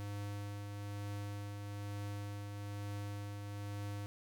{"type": "tone with tremolo", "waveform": "square", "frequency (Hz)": 102, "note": "G#2", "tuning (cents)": -31, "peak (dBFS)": -40, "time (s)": [0, 4.06], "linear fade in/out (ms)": 0, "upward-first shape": "triangle", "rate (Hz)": 1.1, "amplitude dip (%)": 35, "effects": []}